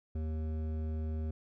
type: tone with hard clipping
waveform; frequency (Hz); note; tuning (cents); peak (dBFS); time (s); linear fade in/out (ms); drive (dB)
sine; 78.4; D#2; +14; -35; 0.15-1.31; 5; 12
effects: none